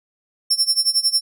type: tone with tremolo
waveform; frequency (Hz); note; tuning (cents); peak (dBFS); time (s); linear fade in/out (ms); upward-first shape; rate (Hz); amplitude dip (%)
35% pulse; 5400; E8; +41; -10; 0.5-1.21; 10; sine; 11; 90
effects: none